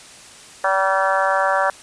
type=harmonic tone with a mistuned harmonic; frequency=192 Hz; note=G3; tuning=36 cents flat; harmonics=3 / 4 / 5 / 6 / 7 / 8 / 9; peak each=-21 / -22 / -23 / -24 / -24 / -25 / -26 dBFS; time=0.64-1.7 s; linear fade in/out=2 ms; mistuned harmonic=7; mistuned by=+29 cents; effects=white hiss -42 dBFS RMS until 1.82 s + resampled to 22050 Hz